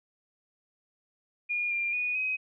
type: tone with pitch steps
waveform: sine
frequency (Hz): 2430 / 2391 / 2465 / 2525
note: D#7 / D7 / D#7 / D#7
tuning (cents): -42 / +30 / -17 / +25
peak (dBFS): -27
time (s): 1.49-2.37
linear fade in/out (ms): 20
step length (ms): 220
effects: none